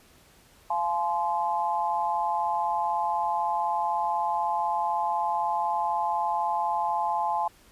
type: tone cluster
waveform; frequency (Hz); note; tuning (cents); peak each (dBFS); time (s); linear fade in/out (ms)
sine; 690 / 854 / 1038; F5 / G#5 / C6; -21 / +48 / -14; -31 / -26 / -30; 0.7-7.48; 5
effects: pink hiss -57 dBFS RMS until 7.71 s + resampled to 32000 Hz